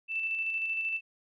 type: tone with tremolo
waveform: sine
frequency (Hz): 2655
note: E7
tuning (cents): +12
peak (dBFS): -28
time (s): 0.08-1.01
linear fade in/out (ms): 50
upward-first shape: square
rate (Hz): 13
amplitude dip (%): 30
effects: none